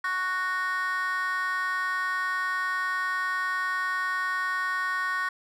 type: chord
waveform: triangle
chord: F# major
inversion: second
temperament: just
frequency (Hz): 1110 / 1480 / 1850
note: C#6 / F#6 / A#6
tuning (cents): +2 / 0 / -14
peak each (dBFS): -27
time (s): 0.04-5.29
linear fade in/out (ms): 5
effects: tanh soft clip ceiling -20 dBFS